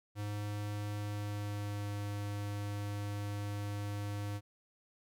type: tone with pitch glide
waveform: square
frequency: 103.7 to 102.45 Hz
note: G#2 to G#2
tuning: -2 to -23 cents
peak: -37 dBFS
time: 0.15-4.41 s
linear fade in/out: 50 ms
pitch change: -21 cents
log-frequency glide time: 0.98-1.93 s
effects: none